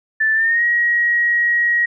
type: tone with pitch glide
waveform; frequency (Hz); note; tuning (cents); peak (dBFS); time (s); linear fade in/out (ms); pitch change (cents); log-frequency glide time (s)
sine; 1760 to 1897.2; A6 to A#6; 0 to +30; -13; 0.2-1.86; 10; +130; 0.34-0.64
effects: none